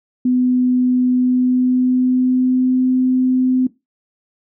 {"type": "tone with pitch glide", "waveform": "sine", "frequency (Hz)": [251.1, 255.9], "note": ["B3", "C4"], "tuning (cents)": [29, -38], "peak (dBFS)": -12, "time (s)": [0.25, 3.67], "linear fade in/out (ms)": 5, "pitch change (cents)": 33, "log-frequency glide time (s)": [1.11, 2.88], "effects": ["noise-tail reverb RT60 0.2 s tail -17 dB re dry"]}